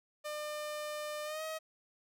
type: tone with pitch glide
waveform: sawtooth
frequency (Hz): 600 to 633.1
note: D5 to D#5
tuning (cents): +37 to +30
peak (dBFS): -34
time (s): 0.24-1.59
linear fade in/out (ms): 20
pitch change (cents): +93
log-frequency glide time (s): 1.24-1.43
effects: none